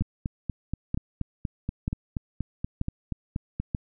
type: two click trains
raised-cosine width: 5 ms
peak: -14 / -16 dBFS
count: 5 / 16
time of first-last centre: 0.01-3.748 / 0.02-3.6 s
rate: 1.07 / 4.19 Hz
effects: none